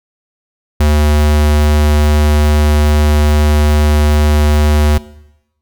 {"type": "tone", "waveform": "square", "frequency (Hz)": 74.8, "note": "D2", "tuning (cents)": 32, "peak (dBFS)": -8, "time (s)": [0.8, 4.98], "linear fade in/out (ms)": 5, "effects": ["noise-tail reverb RT60 0.9 s tail -19 dB re dry"]}